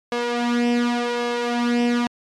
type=tone with flanger; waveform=sawtooth; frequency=240 Hz; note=B3; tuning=49 cents flat; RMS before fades=-21 dBFS; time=0.12-2.07 s; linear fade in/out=2 ms; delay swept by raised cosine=1.8 to 3.8 ms; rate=0.88 Hz; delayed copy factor=+0.7; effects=low-pass 5000 Hz 12 dB/octave + MP3 64 kbps